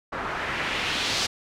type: noise with low-pass filter sweep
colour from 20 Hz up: white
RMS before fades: -28 dBFS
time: 0.12-1.27 s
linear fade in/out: 10 ms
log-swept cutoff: 1200 to 4900 Hz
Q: 1.5
effects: none